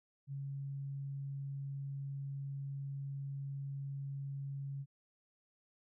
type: tone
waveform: sine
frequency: 138.59 Hz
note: C#3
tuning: in tune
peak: -39 dBFS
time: 0.27-4.86 s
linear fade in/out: 50 ms
effects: none